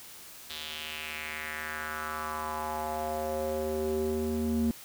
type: tone with band-pass filter sweep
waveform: square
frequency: 77.3 Hz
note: D#2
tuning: 11 cents flat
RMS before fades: -33 dBFS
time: 0.5-4.71 s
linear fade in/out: 0 ms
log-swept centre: 3700 to 240 Hz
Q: 3.4
effects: white hiss -48 dBFS RMS until 4.84 s